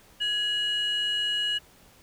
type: tone pair together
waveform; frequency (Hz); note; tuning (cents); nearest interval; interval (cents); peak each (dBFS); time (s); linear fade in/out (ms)
sine; 1673 / 2901; G#6 / F#7; +12 / -35; minor seventh; 953; -30 / -23; 0.2-1.59; 20
effects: tanh soft clip ceiling -22 dBFS + pink hiss -56 dBFS RMS until 2.02 s